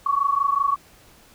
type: tone pair together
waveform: sine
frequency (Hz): 1108.7 / 1134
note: C#6 / C#6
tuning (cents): 0 / +39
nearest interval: unison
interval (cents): 39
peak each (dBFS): -21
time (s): 0.06-0.76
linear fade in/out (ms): 5
effects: pink hiss -52 dBFS RMS until 1.34 s